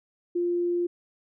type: tone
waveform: sine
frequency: 349.2 Hz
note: F4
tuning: in tune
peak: -23 dBFS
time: 0.35-0.87 s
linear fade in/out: 10 ms
effects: none